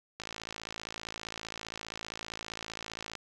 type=click train; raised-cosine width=0.2 ms; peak=-21 dBFS; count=164; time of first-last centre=0.2-3.153 s; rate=55.2 Hz; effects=none